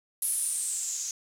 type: noise with low-pass filter sweep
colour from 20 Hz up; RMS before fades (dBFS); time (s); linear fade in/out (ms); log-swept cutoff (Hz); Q
violet; -31; 0.22-1.11; 2; 11000 to 6300; 6.9
effects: none